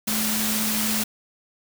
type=tone in noise; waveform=sine; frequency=216.2 Hz; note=A3; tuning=30 cents flat; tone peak=-27 dBFS; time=0.07-1.04 s; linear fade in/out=10 ms; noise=white; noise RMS=-25 dBFS; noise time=0.07-1.04 s; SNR=-5 dB; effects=none